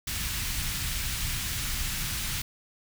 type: band-stop noise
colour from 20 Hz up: pink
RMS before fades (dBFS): -31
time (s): 0.07-2.42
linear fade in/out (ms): 5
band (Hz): 130 to 1900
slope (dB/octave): 12
effects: none